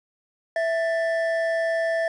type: tone pair together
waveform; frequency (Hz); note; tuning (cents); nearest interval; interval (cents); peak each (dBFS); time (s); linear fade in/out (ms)
triangle; 659.3 / 1769.8; E5 / A6; 0 / +10; octave + perfect fourth; 1710; -20 / -27; 0.56-2.08; 2
effects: resampled to 22050 Hz + 9-bit